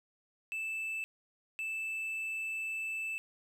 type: tone bursts at uneven times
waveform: triangle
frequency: 2637 Hz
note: E7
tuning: in tune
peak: -33 dBFS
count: 2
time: 0.52-1.04 / 1.59-3.18 s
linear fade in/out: 0 ms
effects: none